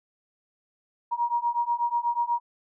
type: beating tone pair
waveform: sine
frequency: 945 / 953.2 Hz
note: A#5 / A#5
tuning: +23 / +38 cents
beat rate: 8.2 Hz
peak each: -27 / -26 dBFS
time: 1.11-2.4 s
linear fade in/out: 20 ms
effects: none